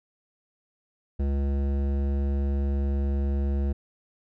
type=tone with hard clipping; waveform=sine; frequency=69.6 Hz; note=C#2; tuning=8 cents sharp; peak=-25 dBFS; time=1.19-3.73 s; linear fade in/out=10 ms; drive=14 dB; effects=none